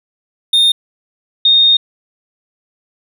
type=tone pair in turn; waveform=triangle / sine; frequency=3659 / 3689 Hz; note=A#7 / A#7; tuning=-33 / -19 cents; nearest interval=unison; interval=14 cents; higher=second; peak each=-6 dBFS; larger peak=neither; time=0.53-0.72 / 1.45-1.77 s; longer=second; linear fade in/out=5 ms; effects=none